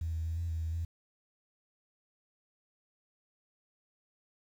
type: tone with pitch steps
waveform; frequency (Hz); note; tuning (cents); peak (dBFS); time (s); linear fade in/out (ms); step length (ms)
sine; 82.1 / 80.9 / 82 / 84.8 / 81.5 / 81 / 83.6; E2 / E2 / E2 / E2 / E2 / E2 / E2; -6 / -32 / -9 / +50 / -19 / -30 / +25; -31; 0.01-0.85; 5; 120
effects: tanh soft clip ceiling -27 dBFS + 10-bit